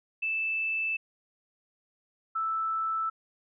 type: tone pair in turn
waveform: sine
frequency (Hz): 2637 / 1318.5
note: E7 / E6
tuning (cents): 0 / 0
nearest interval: octave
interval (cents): 1200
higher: first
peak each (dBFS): -27 / -27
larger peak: neither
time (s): 0.22-0.97 / 2.35-3.1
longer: neither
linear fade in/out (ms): 10
effects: none